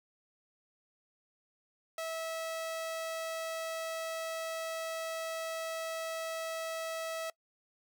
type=tone; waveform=sawtooth; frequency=650 Hz; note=E5; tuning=24 cents flat; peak=-32 dBFS; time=1.98-7.3 s; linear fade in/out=2 ms; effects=noise-tail reverb RT60 0.1 s tail -23 dB re dry